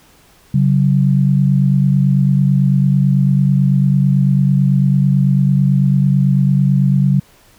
sine tone pair together, 138.9 / 187.94 Hz, C#3 / F#3, +4 / +27 cents, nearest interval perfect fourth, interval 523 cents, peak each -11 / -14 dBFS, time 0.54-7.2 s, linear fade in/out 5 ms, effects pink hiss -49 dBFS RMS until 7.58 s

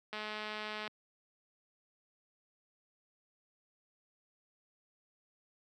click train, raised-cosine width 0.3 ms, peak -25 dBFS, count 160, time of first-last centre 0.13-0.876 s, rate 213 Hz, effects high-pass 200 Hz 12 dB/octave

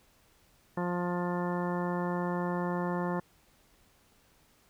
harmonic tone, 176.6 Hz, F3, 20 cents sharp, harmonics 1 / 2 / 3 / 4 / 5 / 6 / 7 / 8 / 10, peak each -32 / -36 / -38 / -42 / -39 / -40 / -50 / -46 / -45 dBFS, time 0.77-3.2 s, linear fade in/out 5 ms, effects pink hiss -65 dBFS RMS until 4.69 s

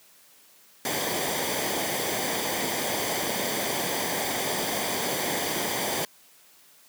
pink noise with comb filter, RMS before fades -28 dBFS, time 0.85-6.05 s, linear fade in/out 2 ms, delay 0.74 ms, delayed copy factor -0.6, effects white hiss -56 dBFS RMS until 6.88 s + high-pass 150 Hz 12 dB/octave

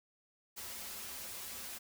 white noise with comb filter, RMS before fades -45 dBFS, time 0.56-1.79 s, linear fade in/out 20 ms, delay 6.5 ms, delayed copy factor -0.75, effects none

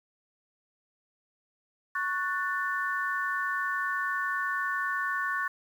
sine chord, F# minor, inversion second, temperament just, 1110 / 1480 / 1776 Hz, C#6 / F#6 / A6, +2 / 0 / +16 cents, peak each -32 dBFS, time 1.95-5.48 s, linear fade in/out 5 ms, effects 9-bit

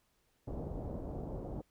pink low-pass noise, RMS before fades -41 dBFS, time 0.47-1.62 s, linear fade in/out 10 ms, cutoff 690 Hz, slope 24 dB/octave, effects pink hiss -75 dBFS RMS until 1.7 s

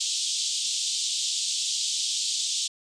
pink band-pass noise, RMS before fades -28 dBFS, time 0-2.68 s, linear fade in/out 10 ms, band 3200 to 8400 Hz, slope 48 dB/octave, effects resampled to 22050 Hz

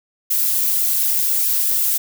violet noise with flanger, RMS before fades -18 dBFS, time 0.3-1.98 s, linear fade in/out 10 ms, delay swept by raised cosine 1.4 to 6 ms, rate 2 Hz, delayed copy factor +0.75, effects none

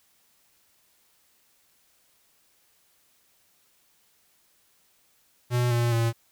square tone with pitch steps, 122.3 / 118.89 / 115.57 Hz, B2 / A#2 / A#2, -16 / +35 / -14 cents, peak -22 dBFS, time 5.5-6.13 s, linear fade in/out 50 ms, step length 210 ms, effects white hiss -65 dBFS RMS until 6.31 s

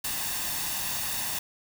white noise with comb filter, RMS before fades -31 dBFS, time 0.04-1.39 s, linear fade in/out 5 ms, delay 1.1 ms, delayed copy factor +0.55, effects none

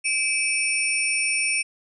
sine tone cluster, 2326 / 2580 / 5460 / 8980 Hz, D7 / E7 / F8 / C#9, -17 / -38 / -40 / +21 cents, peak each -27 / -24 / -31 / -26 dBFS, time 0.04-1.63 s, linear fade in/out 20 ms, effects none

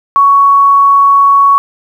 sine tone, 1116 Hz, C#6, 11 cents sharp, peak -3 dBFS, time 0.16-1.58 s, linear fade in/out 0 ms, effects 7-bit

